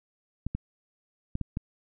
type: clicks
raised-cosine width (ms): 5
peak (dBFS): -18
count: 5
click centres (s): 0.466 / 0.55 / 1.354 / 1.413 / 1.571
effects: none